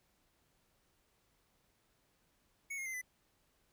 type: tone with pitch steps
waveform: square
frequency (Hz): 2217 / 2144 / 2073 / 2005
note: C#7 / C7 / C7 / B6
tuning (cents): 0 / +42 / -17 / +26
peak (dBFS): -40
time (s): 2.7-3.016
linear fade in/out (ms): 10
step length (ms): 79
effects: pink hiss -75 dBFS RMS until 3.72 s